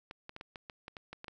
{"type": "clicks", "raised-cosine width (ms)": 0.3, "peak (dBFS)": -28, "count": 11, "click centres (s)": [0.111, 0.294, 0.364, 0.411, 0.558, 0.698, 0.881, 0.968, 1.13, 1.244, 1.282], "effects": []}